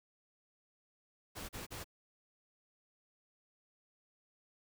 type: noise bursts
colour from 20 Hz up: pink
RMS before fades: -45 dBFS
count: 3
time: 1.35-1.844 s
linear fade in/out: 20 ms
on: 140 ms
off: 37 ms
effects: none